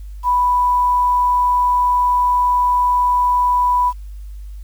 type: tone with quantisation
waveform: sine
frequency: 987.8 Hz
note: B5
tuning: in tune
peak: -12 dBFS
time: 0.23-3.93 s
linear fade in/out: 50 ms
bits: 7
effects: added 50 Hz sine -29 dBFS peak until 4.63 s + white hiss -57 dBFS RMS until 4.63 s